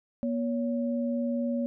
sine tone pair together, 239.4 / 562 Hz, A#3 / C#5, +46 / +24 cents, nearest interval octave + minor third, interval 1478 cents, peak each -27 / -33 dBFS, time 0.23-1.66 s, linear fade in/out 0 ms, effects none

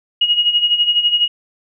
sine tone with tremolo, 2886 Hz, F#7, 44 cents flat, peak -9 dBFS, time 0.21-1.28 s, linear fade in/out 5 ms, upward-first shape sine, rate 12 Hz, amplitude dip 70%, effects none

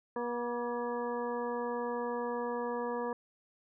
harmonic tone with a mistuned harmonic, 240.5 Hz, B3, 46 cents flat, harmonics 1 / 2 / 3 / 4 / 5 / 7, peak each -40 / -35 / -45 / -39 / -45 / -48 dBFS, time 0.16-3.13 s, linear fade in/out 2 ms, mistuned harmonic 5, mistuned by -42 cents, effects none

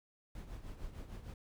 brown noise with tremolo, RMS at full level -44 dBFS, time 0.35-1.34 s, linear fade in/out 2 ms, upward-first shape triangle, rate 6.6 Hz, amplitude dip 70%, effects none

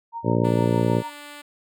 sine tone with tremolo, 926 Hz, A#5, 12 cents flat, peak -27 dBFS, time 0.12-1.11 s, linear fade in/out 50 ms, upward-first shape sine, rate 6.5 Hz, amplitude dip 75%
harmonic tone, 58.27 Hz, A#1, in tune, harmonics 2 / 3 / 4 / 5 / 6 / 7 / 8 / 9 / 10, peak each -23 / -25 / -26 / -27 / -28 / -28 / -29 / -30 / -30 dBFS, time 0.23-1.03 s, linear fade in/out 50 ms
5% pulse tone, 292.3 Hz, D4, 8 cents flat, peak -27 dBFS, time 0.44-1.42 s, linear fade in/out 10 ms
effects none

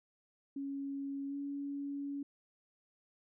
sine tone with pitch glide, 277.2 to 282 Hz, C#4 to C#4, 0 to +30 cents, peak -37 dBFS, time 0.56-2.23 s, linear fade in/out 5 ms, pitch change +30 cents, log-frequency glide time 1.28-1.35 s, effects none

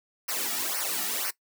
white noise with flanger, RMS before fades -30 dBFS, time 0.28-1.31 s, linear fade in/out 10 ms, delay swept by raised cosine 0.27 to 1.97 ms, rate 2 Hz, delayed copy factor -0.9, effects noise-tail reverb RT60 0.1 s tail -19 dB re dry + high-pass 200 Hz 12 dB/octave

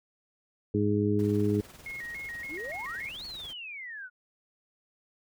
harmonic tone, 103.6 Hz, G#2, 4 cents flat, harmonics 1 / 2 / 3 / 4, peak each -29 / -29 / -29 / -29 dBFS, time 0.74-1.61 s, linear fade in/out 5 ms
pink noise with tremolo, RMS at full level -48 dBFS, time 1.19-3.53 s, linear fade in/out 0 ms, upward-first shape triangle, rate 20 Hz, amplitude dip 65%
sine tone with vibrato, 2016 Hz, B6, 35 cents sharp, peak -36 dBFS, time 1.86-3.09 s, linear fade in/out 2 ms, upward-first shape square, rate 3.5 Hz, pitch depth 120 cents each way
sine exponential two-way sweep, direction up then down, 266.5 to 4470 to 1430 Hz, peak -38 dBFS, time 2.48-4.1 s, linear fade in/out 50 ms, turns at 3.25 s
effects none

